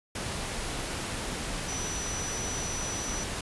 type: tone in noise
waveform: sine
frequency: 5920 Hz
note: F#8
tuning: in tune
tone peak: -35 dBFS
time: 1.68-3.24 s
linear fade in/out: 5 ms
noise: pink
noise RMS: -34 dBFS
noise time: 0.15-3.41 s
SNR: -4 dB
effects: resampled to 24000 Hz